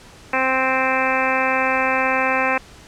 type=harmonic tone; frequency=261.6 Hz; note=C4; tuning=in tune; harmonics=1 / 2 / 3 / 4 / 5 / 6 / 7 / 8 / 9 / 10; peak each=-28 / -24 / -24 / -24 / -28 / -26 / -26 / -29 / -26 / -26 dBFS; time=0.33-2.58 s; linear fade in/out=5 ms; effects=pink hiss -44 dBFS RMS until 2.87 s + low-pass 8000 Hz 12 dB/octave